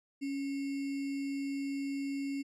sine tone with sample-and-hold, 277.5 Hz, C#4, 2 cents sharp, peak -33 dBFS, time 0.21-2.43 s, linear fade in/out 20 ms, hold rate 2450 Hz, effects low-pass 8000 Hz 12 dB/octave

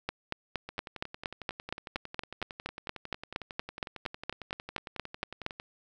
two click trains, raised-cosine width 0.3 ms, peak -15 / -24 dBFS, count 24 / 55, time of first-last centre 0.09-5.464 / 0.69-5.599 s, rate 4.28 / 11 Hz, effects none

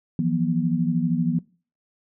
sine tone cluster, 164.4 / 177.2 / 241.8 Hz, E3 / F3 / B3, -4 / +25 / -36 cents, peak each -24 dBFS, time 0.19-1.39 s, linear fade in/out 2 ms, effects noise-tail reverb RT60 0.4 s tail -22 dB re dry

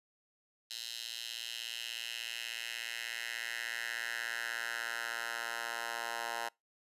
10% pulse tone with high-pass filter sweep, 116.54 Hz, A#2, in tune, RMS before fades -40 dBFS, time 0.7-6.49 s, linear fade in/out 10 ms, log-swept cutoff 3800 to 980 Hz, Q 2.6, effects noise-tail reverb RT60 0.2 s tail -25 dB re dry + resampled to 32000 Hz

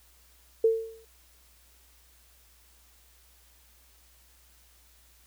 sine tone with exponential decay, 450 Hz, A4, 39 cents sharp, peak -16 dBFS, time 0.64-1.05 s, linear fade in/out 5 ms, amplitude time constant 88 ms, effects added 60 Hz sine -61 dBFS peak until 5.26 s + white hiss -61 dBFS RMS until 5.26 s

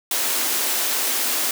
white high-pass noise, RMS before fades -22 dBFS, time 0.11-1.51 s, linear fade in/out 2 ms, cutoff 230 Hz, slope 96 dB/octave, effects none

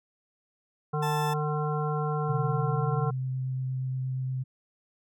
harmonic tone, 150.7 Hz, D3, 45 cents sharp, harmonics 1 / 3 / 5 / 7 / 9, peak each -28 / -33 / -35 / -36 / -38 dBFS, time 0.93-3.11 s, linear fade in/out 10 ms
40% pulse tone, 880 Hz, A5, in tune, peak -29 dBFS, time 1.02-1.34 s, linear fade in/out 10 ms
sine tone with vibrato, 130 Hz, C3, 11 cents flat, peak -28 dBFS, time 2.28-4.44 s, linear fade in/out 20 ms, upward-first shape sine, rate 8.5 Hz, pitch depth 8 cents each way
effects none

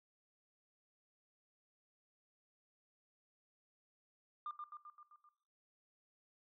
sine tone with echo, 1199 Hz, D6, 36 cents sharp, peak -39 dBFS, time 4.46-4.51 s, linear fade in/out 2 ms, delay 130 ms, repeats 6, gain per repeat -4 dB, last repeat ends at 5.29 s, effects noise-tail reverb RT60 0.7 s tail -19 dB re dry + tanh soft clip ceiling -37 dBFS

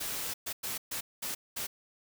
white noise bursts at uneven times, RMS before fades -36 dBFS, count 6, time 0-0.34 / 0.46-0.53 / 0.63-0.78 / 0.91-1.01 / 1.22-1.35 / 1.56-1.67 s, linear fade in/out 10 ms, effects none

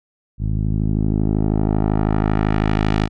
10% pulse tone with low-pass filter sweep, 52.7 Hz, G#1, 26 cents sharp, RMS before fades -18 dBFS, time 0.38-3.09 s, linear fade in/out 50 ms, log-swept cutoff 120 to 4400 Hz, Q 0.85, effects none

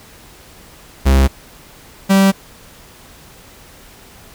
45% pulse tone pair in turn, 67 / 194.27 Hz, C2 / G3, +42 / -15 cents, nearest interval octave + tritone, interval 1843 cents, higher second, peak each -8 dBFS, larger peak neither, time 1.05-1.28 / 2.09-2.32 s, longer neither, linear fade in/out 20 ms, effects pink hiss -42 dBFS RMS until 4.34 s

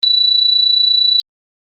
sine tone with amplitude modulation, 3952 Hz, B7, in tune, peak -6 dBFS, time 0.03-1.2 s, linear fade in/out 0 ms, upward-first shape sine, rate 28.6 Hz, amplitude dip 70%, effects Opus 32 kbps

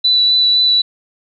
sine tone with vibrato, 3967 Hz, B7, 7 cents sharp, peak -9 dBFS, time 0.04-0.82 s, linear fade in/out 10 ms, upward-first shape sine, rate 3.9 Hz, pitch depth 11 cents each way, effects none

